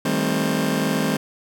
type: chord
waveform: sawtooth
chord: A half-diminished seventh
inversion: second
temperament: just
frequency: 158.4 / 198 / 220 / 264 Hz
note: Eb3 / G3 / A3 / C4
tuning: +31 / +18 / 0 / +16 cents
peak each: -22 / -21 / -22 / -20 dBFS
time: 0.05-1.17 s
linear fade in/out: 5 ms
effects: none